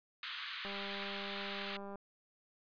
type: band-pass noise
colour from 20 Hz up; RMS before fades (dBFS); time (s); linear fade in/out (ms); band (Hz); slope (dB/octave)
white; -44; 0.23-1.77; 2; 1100 to 4100; 48
type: click train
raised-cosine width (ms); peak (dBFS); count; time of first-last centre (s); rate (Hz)
1; -34; 261; 0.65-1.957; 199
effects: resampled to 11025 Hz